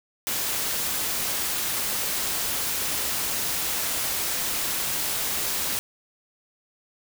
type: noise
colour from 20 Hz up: white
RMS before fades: -27 dBFS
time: 0.27-5.79 s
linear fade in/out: 0 ms
effects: none